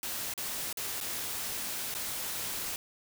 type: noise with dropouts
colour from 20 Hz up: white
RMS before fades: -36 dBFS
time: 0.03-2.76 s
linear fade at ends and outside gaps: 1 ms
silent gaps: 0.338-0.377 / 0.728-0.772 / 1.003-1.011 / 1.941-1.949 s
effects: none